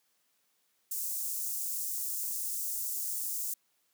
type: high-pass noise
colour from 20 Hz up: white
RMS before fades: -35 dBFS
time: 0.91-3.54 s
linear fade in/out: 5 ms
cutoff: 6600 Hz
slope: 24 dB/octave
effects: white hiss -74 dBFS RMS until 3.93 s + high-pass 150 Hz 12 dB/octave

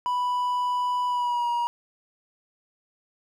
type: tone with pitch glide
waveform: triangle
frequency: 987.8 to 953.1 Hz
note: B5 to A#5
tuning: 0 to +38 cents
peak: -21 dBFS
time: 0.06-1.67 s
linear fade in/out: 0 ms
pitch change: -62 cents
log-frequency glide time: 1.07-1.49 s
effects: none

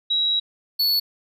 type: tone pair in turn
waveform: sine / square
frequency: 3866 / 4423 Hz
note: B7 / C#8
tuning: -38 / -5 cents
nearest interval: major second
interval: 233 cents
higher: second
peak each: -18 dBFS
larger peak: neither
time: 0.1-0.4 / 0.79-1 s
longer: first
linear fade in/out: 10 ms
effects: none

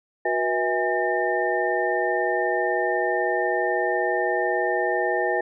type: tone cluster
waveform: sine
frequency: 366.7 / 482.9 / 645 / 819 / 1808 Hz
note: F#4 / B4 / E5 / G#5 / A6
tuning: -15 / -39 / -38 / -24 / +47 cents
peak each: -27 dBFS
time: 0.25-5.41 s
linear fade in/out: 5 ms
effects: none

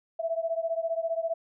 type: beating tone pair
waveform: sine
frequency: 655 / 670 Hz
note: E5 / E5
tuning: -11 / +28 cents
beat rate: 15 Hz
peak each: -29 / -31 dBFS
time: 0.19-1.34 s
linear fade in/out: 10 ms
effects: none

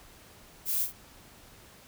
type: noise with echo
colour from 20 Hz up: violet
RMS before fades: -29 dBFS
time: 0.65-0.88 s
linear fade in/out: 50 ms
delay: 50 ms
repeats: 1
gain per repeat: -10 dB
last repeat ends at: 0.93 s
effects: pink hiss -54 dBFS RMS until 1.87 s

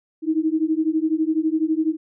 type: beating tone pair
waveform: sine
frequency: 310.6 / 322.6 Hz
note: D#4 / E4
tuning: -3 / -37 cents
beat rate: 12 Hz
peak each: -21 dBFS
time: 0.22-1.97 s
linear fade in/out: 50 ms
effects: none

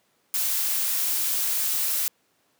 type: noise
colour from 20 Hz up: blue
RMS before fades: -25 dBFS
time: 0.34-2.08 s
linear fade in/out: 0 ms
effects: pink hiss -67 dBFS RMS until 2.59 s + high-pass 200 Hz 12 dB/octave

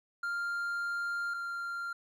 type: tone pair in turn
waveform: triangle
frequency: 1396.9 / 1388.9 Hz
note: F6 / F6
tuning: 0 / -10 cents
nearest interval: unison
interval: 10 cents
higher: first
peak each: -30 / -33 dBFS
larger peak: first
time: 0.23-1.34 / 1.34-1.93 s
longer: first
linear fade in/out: 5 ms
effects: none

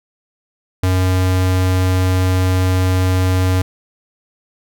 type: tone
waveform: square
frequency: 92.5 Hz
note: F#2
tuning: in tune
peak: -13 dBFS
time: 0.83-3.62 s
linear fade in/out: 5 ms
effects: none

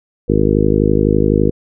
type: harmonic tone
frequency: 51.91 Hz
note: G#1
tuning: in tune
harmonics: 1 / 2 / 3 / 4 / 5 / 6 / 7 / 8 / 9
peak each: -19 / -19 / -19 / -19 / -19 / -19 / -19 / -19 / -19 dBFS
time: 0.28-1.51 s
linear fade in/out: 20 ms
effects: none

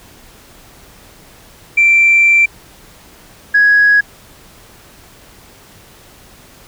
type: tone pair in turn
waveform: sine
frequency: 2349 / 1665 Hz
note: D7 / G#6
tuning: 0 / +4 cents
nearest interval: tritone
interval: 596 cents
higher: first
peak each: -5 dBFS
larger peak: neither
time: 1.77-2.46 / 3.54-4.01 s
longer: first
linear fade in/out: 10 ms
effects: tanh soft clip ceiling -2 dBFS + pink hiss -42 dBFS RMS until 6.67 s

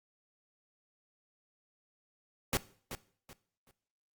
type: noise with echo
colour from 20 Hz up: pink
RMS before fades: -30 dBFS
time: 2.53-2.57 s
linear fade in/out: 0 ms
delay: 380 ms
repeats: 3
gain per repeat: -11 dB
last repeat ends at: 3.71 s
effects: noise-tail reverb RT60 0.5 s tail -18 dB re dry + Opus 48 kbps

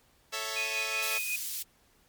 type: chord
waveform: 5% pulse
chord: A major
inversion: none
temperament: equal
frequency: 440 / 554.4 / 659.3 Hz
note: A4 / C#5 / E5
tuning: 0 / 0 / 0 cents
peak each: -26 dBFS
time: 0.32-1.19 s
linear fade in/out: 20 ms
type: tone with tremolo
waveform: sine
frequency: 2489 Hz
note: D#7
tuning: in tune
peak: -29 dBFS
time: 0.56-1.36 s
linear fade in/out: 5 ms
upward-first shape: sine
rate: 5.4 Hz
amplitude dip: 55%
type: high-pass noise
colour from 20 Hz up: white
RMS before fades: -36 dBFS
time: 1.02-1.63 s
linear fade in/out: 10 ms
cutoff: 3600 Hz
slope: 12 dB/octave
effects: pink hiss -65 dBFS RMS until 2.08 s + MP3 96 kbps

